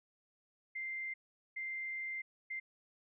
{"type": "tone bursts at uneven times", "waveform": "sine", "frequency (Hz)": 2091, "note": "C7", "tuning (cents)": -2, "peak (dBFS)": -38, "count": 3, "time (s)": [[0.75, 1.14], [1.56, 2.22], [2.5, 2.6]], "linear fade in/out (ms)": 10, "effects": []}